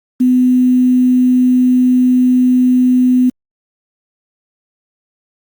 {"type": "tone with quantisation", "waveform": "sine", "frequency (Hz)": 252, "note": "B3", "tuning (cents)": 35, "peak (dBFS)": -7, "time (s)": [0.2, 3.3], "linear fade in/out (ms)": 10, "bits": 6, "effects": ["Opus 48 kbps"]}